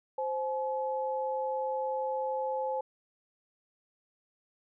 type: tone pair together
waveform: sine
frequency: 523.3 / 853.7 Hz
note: C5 / G#5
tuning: 0 / +47 cents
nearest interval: minor sixth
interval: 847 cents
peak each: -32 / -33 dBFS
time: 0.18-2.81 s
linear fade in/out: 5 ms
effects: none